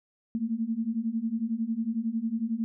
sine beating tone pair, 220 / 231 Hz, A3 / A#3, 0 / -16 cents, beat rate 11 Hz, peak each -31 / -29 dBFS, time 0.35-2.64 s, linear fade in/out 0 ms, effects none

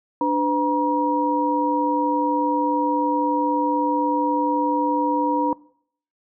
sine tone cluster, 294.8 / 505 / 952 Hz, D4 / B4 / A#5, +7 / +39 / +36 cents, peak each -22 / -26 / -20 dBFS, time 0.21-5.53 s, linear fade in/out 2 ms, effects noise-tail reverb RT60 0.6 s tail -22 dB re dry

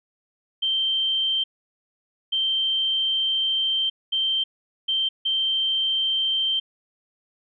sine tone bursts at uneven times, 3133 Hz, G7, 2 cents flat, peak -20 dBFS, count 5, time 0.62-1.44 / 2.32-3.9 / 4.12-4.44 / 4.88-5.09 / 5.25-6.6 s, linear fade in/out 10 ms, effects none

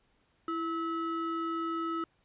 triangle ring-modulated tone, 814 Hz, G#5, 35 cents flat, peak -26 dBFS, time 0.48-2.04 s, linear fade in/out 2 ms, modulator 483 Hz, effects pink hiss -71 dBFS RMS until 2.24 s + resampled to 8000 Hz

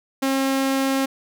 sawtooth tone, 269.2 Hz, C4, 49 cents sharp, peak -15 dBFS, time 0.22-1.06 s, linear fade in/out 10 ms, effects none

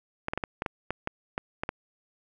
clicks, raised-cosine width 0.5 ms, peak -14 dBFS, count 11, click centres 0.284 / 0.335 / 0.376 / 0.438 / 0.621 / 0.662 / 0.906 / 1.074 / 1.379 / 1.635 / 1.691 s, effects none

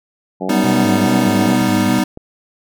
harmonic tone, 93.6 Hz, F#2, 20 cents sharp, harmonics 2 / 3 / 4 / 5 / 6 / 7 / 8 / 9, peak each -24 / -26 / -27 / -28 / -29 / -29 / -30 / -31 dBFS, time 0.4-1.56 s, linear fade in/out 20 ms
square chord, G augmented, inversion none, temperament equal, 196 / 246.9 / 311.1 Hz, G3 / B3 / D#4, 0 / 0 / 0 cents, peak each -18 / -18 / -19 dBFS, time 0.49-2.04 s, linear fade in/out 5 ms
sawtooth tone with vibrato, 114.8 Hz, A#2, 26 cents flat, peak -17 dBFS, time 0.64-1.99 s, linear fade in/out 0 ms, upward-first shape square, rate 2.4 Hz, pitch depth 150 cents each way
clicks, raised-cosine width 2 ms, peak -18 dBFS, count 3, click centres 1.619 / 1.771 / 2.174 s
effects none

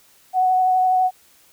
sine tone with vibrato, 742 Hz, F#5, 5 cents sharp, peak -14 dBFS, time 0.33-1.11 s, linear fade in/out 50 ms, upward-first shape triangle, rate 12 Hz, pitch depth 16 cents each way, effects white hiss -54 dBFS RMS until 1.52 s

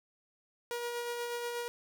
sawtooth tone with tremolo, 477.8 Hz, A#4, 43 cents sharp, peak -30 dBFS, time 0.71-1.68 s, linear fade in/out 0 ms, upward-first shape sine, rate 8.3 Hz, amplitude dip 30%, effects none

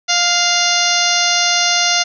harmonic tone with a mistuned harmonic, 703 Hz, F5, 11 cents sharp, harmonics 1 / 2 / 3 / 4 / 5 / 6 / 7 / 8 / 9, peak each -21 / -21 / -21 / -21 / -21 / -21 / -21 / -21 / -21 dBFS, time 0.08-2.04 s, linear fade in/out 20 ms, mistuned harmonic 3, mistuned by -25 cents, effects none

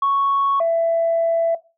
sine tone pair in turn, 1108.7 / 665.6 Hz, C#6 / E5, 0 / +17 cents, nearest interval major sixth, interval 883 cents, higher first, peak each -14 dBFS, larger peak neither, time 0.02-0.6 / 0.6-1.55 s, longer second, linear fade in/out 5 ms, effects noise-tail reverb RT60 0.3 s tail -19 dB re dry + tanh soft clip ceiling -11 dBFS

